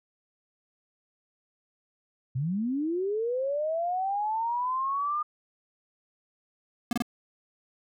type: linear sweep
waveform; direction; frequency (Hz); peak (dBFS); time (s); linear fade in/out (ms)
sine; up; 119.7 to 1220; -26; 2.35-5.23; 10
type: tone bursts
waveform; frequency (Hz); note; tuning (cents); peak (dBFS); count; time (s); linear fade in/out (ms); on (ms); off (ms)
square; 238.3; A#3; +38; -25; 3; 6.91-7.022; 2; 20; 26
effects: none